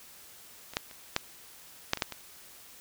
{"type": "clicks", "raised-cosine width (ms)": 0.2, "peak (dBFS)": [-25, -10, -30, -8, -7, -18, -9, -20], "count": 8, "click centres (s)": [0.736, 0.769, 0.912, 1.164, 1.934, 1.973, 2.022, 2.123], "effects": ["white hiss -52 dBFS RMS until 2.8 s"]}